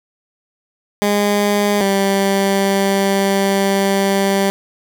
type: tone pair in turn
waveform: 15% pulse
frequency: 204.9 / 196.31 Hz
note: G#3 / G3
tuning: -23 / +3 cents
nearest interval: minor second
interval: 74 cents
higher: first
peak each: -7 dBFS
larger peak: neither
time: 1.02-1.81 / 1.81-4.5 s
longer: second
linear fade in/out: 0 ms
effects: none